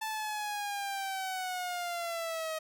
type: linear sweep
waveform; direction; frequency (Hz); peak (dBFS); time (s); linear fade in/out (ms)
sawtooth; down; 880 to 629; -30; 0.01-2.59; 10
effects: none